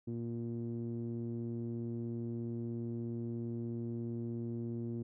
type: tone with low-pass filter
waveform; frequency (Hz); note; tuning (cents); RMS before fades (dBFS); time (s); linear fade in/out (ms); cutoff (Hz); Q
sawtooth; 116.9; A#2; +5; -39; 0.07-5.03; 10; 300; 5.1
effects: none